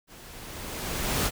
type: noise with level ramp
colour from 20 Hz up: pink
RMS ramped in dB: -49 to -24 dBFS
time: 0.07-1.31 s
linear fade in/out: 50 ms
effects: none